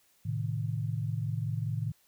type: chord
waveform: sine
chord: A diminished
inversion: none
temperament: equal with one note detuned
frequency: 110.57 / 130.81 / 155.56 Hz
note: A2 / C3 / Eb3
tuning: +9 / 0 / 0 cents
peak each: -32 / -36 / -35 dBFS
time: 0.25-1.92 s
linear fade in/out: 10 ms
effects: white hiss -67 dBFS RMS until 2.07 s